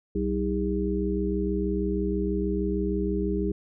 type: harmonic tone with a mistuned harmonic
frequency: 63.6 Hz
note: C2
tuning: 48 cents flat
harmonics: 1 / 3 / 5 / 6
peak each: -30 / -29 / -30 / -29 dBFS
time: 0.15-3.52 s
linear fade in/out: 5 ms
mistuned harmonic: 6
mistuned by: +100 cents
effects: none